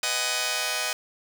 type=chord; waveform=5% pulse; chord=G# minor seventh; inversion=first; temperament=just; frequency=498.4 / 623 / 747.5 / 830.6 Hz; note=B4 / D#5 / F#5 / G#5; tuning=+16 / +2 / +17 / 0 cents; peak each=-23 / -18 / -20 / -22 dBFS; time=0.03-0.93 s; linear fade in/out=2 ms; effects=none